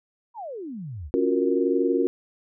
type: exponential sweep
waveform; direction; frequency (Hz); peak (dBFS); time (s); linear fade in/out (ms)
sine; down; 994 to 63.1; -32; 0.34-1.11; 50
type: chord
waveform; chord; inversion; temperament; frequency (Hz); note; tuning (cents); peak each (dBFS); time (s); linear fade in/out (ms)
sine; Gb major seventh; second; equal; 277.2 / 349.2 / 370 / 466.2; Db4 / F4 / Gb4 / Bb4; 0 / 0 / 0 / 0; -25; 1.14-2.07; 0
effects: none